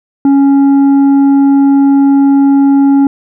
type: tone with tanh clipping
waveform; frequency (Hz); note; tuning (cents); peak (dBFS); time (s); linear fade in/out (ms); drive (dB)
triangle; 277.2; C#4; 0; -5; 0.25-3.07; 2; 10
effects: none